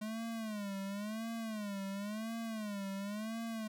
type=tone with vibrato; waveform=square; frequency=211.2 Hz; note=G#3; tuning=29 cents sharp; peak=-39 dBFS; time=0.01-3.68 s; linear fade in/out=10 ms; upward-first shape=sine; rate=0.95 Hz; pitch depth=140 cents each way; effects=none